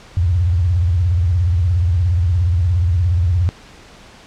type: tone with vibrato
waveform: sine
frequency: 87.31 Hz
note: F2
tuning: in tune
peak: -12 dBFS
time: 0.17-3.49 s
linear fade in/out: 0 ms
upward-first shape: sine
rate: 17 Hz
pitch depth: 180 cents each way
effects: pink hiss -42 dBFS RMS until 4.26 s + low-pass 6000 Hz 12 dB/octave